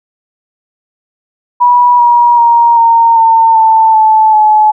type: tone with pitch steps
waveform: sine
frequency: 974 / 956.2 / 938.7 / 921.5 / 904.6 / 888 / 871.8 / 855.8 Hz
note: B5 / A#5 / A#5 / A#5 / A5 / A5 / A5 / A5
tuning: -24 / +44 / +12 / -20 / +48 / +16 / -16 / -48 cents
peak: -3 dBFS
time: 1.6-4.72 s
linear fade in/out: 20 ms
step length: 390 ms
effects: none